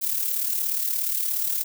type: noise with amplitude modulation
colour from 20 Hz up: violet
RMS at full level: -23 dBFS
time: 0.01-1.64 s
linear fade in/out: 20 ms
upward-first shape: sine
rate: 37 Hz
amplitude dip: 55%
effects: none